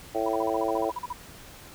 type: harmonic tone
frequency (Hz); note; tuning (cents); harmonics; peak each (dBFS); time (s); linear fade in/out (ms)
111; A2; +16; 3 / 4 / 5 / 6 / 7; -31 / -31 / -31 / -31 / -31; 0.14-0.91; 20
type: tone bursts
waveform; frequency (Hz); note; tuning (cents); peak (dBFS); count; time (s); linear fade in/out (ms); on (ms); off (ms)
sine; 983; B5; -8; -29; 13; 0.26-1.129; 5; 29; 41
effects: pink hiss -47 dBFS RMS until 1.74 s